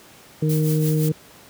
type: harmonic tone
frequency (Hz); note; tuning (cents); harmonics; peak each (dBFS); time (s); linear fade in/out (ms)
155; D#3; -6; 1 / 2 / 3; -17 / -26 / -26; 0.42-1.12; 5
type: noise with tremolo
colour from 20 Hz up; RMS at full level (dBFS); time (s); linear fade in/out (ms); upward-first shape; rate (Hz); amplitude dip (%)
blue; -30; 0.49-1.09; 5; triangle; 5.8; 75
effects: pink hiss -47 dBFS RMS until 1.49 s + high-pass 100 Hz 12 dB/octave